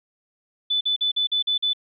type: tone bursts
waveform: sine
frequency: 3494 Hz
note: A7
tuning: 13 cents flat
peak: -19 dBFS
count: 7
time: 0.7-1.734 s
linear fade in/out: 10 ms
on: 110 ms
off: 44 ms
effects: none